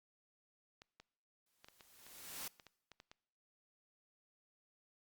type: clicks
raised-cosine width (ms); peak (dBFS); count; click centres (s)
0.2; -38; 12; 0.819 / 1 / 1.645 / 1.685 / 1.808 / 2.066 / 2.411 / 2.598 / 2.667 / 2.917 / 3.001 / 3.115
type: noise with exponential growth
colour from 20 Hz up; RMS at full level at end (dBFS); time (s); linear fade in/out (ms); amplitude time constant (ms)
white; -43; 1.46-2.48; 5; 220
effects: noise-tail reverb RT60 0.9 s tail -23 dB re dry + Opus 48 kbps